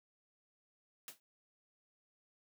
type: noise with exponential decay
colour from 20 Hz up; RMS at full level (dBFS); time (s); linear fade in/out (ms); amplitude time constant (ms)
white; -44; 1.08-1.2; 1; 26
effects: high-pass 150 Hz 12 dB/octave